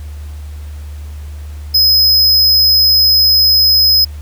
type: tone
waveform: square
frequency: 5080 Hz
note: D#8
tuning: 35 cents sharp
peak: -7 dBFS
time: 1.74-4.05 s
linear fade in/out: 10 ms
effects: added 74 Hz sine -24 dBFS peak until 4.21 s + pink hiss -43 dBFS RMS until 4.21 s